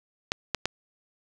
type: clicks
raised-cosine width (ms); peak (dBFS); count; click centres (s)
0.2; -8; 3; 0.319 / 0.547 / 0.656
effects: none